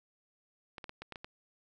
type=clicks; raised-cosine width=0.3 ms; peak=-27 dBFS; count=7; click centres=0.782 / 0.842 / 0.894 / 1.02 / 1.123 / 1.158 / 1.245 s; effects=none